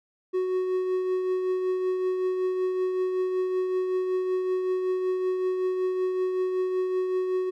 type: tone with tremolo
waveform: triangle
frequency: 370 Hz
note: F#4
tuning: in tune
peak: -20 dBFS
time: 0.33-7.51 s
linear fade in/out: 20 ms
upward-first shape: triangle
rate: 5.3 Hz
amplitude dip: 40%
effects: none